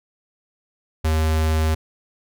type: tone with notch filter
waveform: square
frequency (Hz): 78.9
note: D#2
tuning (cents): +25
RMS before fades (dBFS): -19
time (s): 1.04-1.75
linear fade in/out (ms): 10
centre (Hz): 180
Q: 1.6
effects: none